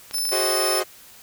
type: clicks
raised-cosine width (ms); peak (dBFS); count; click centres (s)
0.2; -19; 11; 0.111 / 0.143 / 0.184 / 0.253 / 0.292 / 0.327 / 0.369 / 0.405 / 0.436 / 0.466 / 0.499
type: tone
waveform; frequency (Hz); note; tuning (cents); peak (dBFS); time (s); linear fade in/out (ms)
20% pulse; 5280; E8; +2; -17; 0.13-0.81; 20
type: chord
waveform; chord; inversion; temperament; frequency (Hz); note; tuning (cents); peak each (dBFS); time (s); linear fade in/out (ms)
sawtooth; Ab dominant seventh; third; equal; 370 / 415.3 / 523.3 / 622.3; Gb4 / Ab4 / C5 / Eb5; 0 / 0 / 0 / 0; -22 / -26 / -25 / -23; 0.31-0.84; 20
effects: white hiss -47 dBFS RMS until 1.22 s